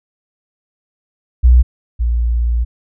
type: tone pair in turn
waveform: sine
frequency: 61.3 / 58.58 Hz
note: B1 / A#1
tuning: -12 / +9 cents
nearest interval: minor second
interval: 79 cents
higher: first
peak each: -4 / -12 dBFS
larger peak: first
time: 1.43-1.63 / 1.99-2.65 s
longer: second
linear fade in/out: 20 ms
effects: none